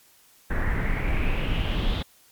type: noise with low-pass filter sweep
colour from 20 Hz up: brown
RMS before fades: -24 dBFS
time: 0.5-2.03 s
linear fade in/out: 10 ms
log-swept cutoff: 1700 to 3600 Hz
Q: 5.5
effects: white hiss -57 dBFS RMS until 2.31 s + MP3 96 kbps